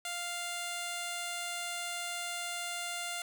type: tone with notch filter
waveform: 5% pulse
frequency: 698.5 Hz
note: F5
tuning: in tune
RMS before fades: -38 dBFS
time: 0.05-3.22 s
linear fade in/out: 2 ms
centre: 5300 Hz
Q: 1.9
effects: 10-bit